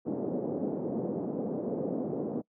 pink band-pass noise, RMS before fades -33 dBFS, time 0.05-2.42 s, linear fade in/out 20 ms, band 190 to 540 Hz, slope 24 dB/octave, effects noise-tail reverb RT60 0.1 s tail -24 dB re dry

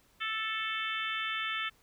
harmonic tone, 440 Hz, A4, in tune, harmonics 3 / 4 / 5 / 6 / 7 / 8, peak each -37 / -38 / -39 / -40 / -40 / -41 dBFS, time 0.2-1.7 s, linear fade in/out 20 ms, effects pink hiss -66 dBFS RMS until 1.82 s

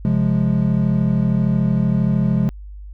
triangle chord, F minor, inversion second, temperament equal with one note detuned, 133.02 / 174.61 / 207.7 Hz, C3 / F3 / Ab3, +29 / 0 / 0 cents, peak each -17 dBFS, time 0.05-2.49 s, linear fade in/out 0 ms, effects added 50 Hz sine -32 dBFS peak until 2.93 s

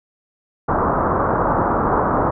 white low-pass noise, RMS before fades -18 dBFS, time 0.68-2.31 s, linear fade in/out 10 ms, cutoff 1300 Hz, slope 48 dB/octave, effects none

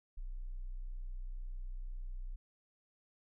sine tone, 31 Hz, B0, 7 cents sharp, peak -39 dBFS, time 0.17-2.36 s, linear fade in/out 10 ms, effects none

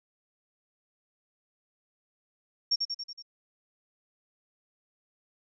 sine tone with echo, 5520 Hz, F8, 21 cents flat, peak -22 dBFS, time 2.71-2.76 s, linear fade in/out 10 ms, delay 93 ms, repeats 5, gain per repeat -4 dB, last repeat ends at 3.225 s, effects none

